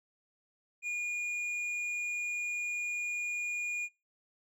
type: tone with hard clipping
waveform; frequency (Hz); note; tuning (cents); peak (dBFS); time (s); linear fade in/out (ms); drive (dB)
sine; 2435; D#7; -38; -34; 0.82-3.89; 50; 5
effects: noise-tail reverb RT60 0.3 s tail -25 dB re dry